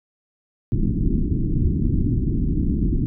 pink low-pass noise, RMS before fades -20 dBFS, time 0.72-3.06 s, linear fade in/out 0 ms, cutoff 330 Hz, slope 48 dB/octave, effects none

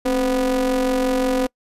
square ring-modulated tone, 121.4 Hz, B2, 29 cents flat, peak -15 dBFS, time 0.05-1.47 s, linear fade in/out 10 ms, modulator 387 Hz, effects noise-tail reverb RT60 0.1 s tail -26 dB re dry + resampled to 32000 Hz

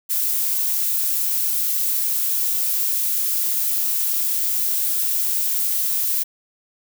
violet noise, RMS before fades -21 dBFS, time 0.09-6.24 s, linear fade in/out 20 ms, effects none

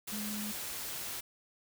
sine tone in noise, 210.3 Hz, G#3, 22 cents sharp, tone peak -38 dBFS, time 0.12-0.52 s, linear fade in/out 10 ms, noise white, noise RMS -40 dBFS, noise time 0.07-1.21 s, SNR -1 dB, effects none

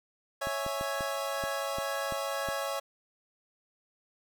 25% pulse chord, C# minor, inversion none, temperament equal, 554.4 / 659.3 / 830.6 Hz, C#5 / E5 / G#5, 0 / 0 / 0 cents, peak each -30 / -33 / -35 dBFS, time 0.41-2.8 s, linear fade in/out 10 ms
clicks, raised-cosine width 3 ms, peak -27 dBFS, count 8, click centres 0.471 / 0.664 / 0.811 / 1.008 / 1.438 / 1.785 / 2.123 / 2.487 s
effects none

